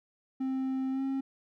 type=tone with pitch glide; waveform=triangle; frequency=263.5 to 269 Hz; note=C4 to C4; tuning=+12 to +48 cents; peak=-27 dBFS; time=0.4-1.21 s; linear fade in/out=10 ms; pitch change=+36 cents; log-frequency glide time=0.91-1.02 s; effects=none